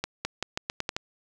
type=accelerating click train; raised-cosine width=0.2 ms; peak=-11 dBFS; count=8; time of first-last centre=0.04-0.965 s; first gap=210 ms; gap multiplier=0.84; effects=none